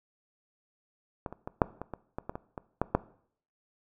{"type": "clicks", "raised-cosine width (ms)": 1, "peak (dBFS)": [-20, -27, -22, -6, -22, -22, -20, -20, -22, -23, -12, -8], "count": 12, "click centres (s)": [1.262, 1.326, 1.475, 1.618, 1.816, 1.937, 2.185, 2.295, 2.355, 2.578, 2.816, 2.95], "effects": ["noise-tail reverb RT60 0.6 s tail -19 dB re dry"]}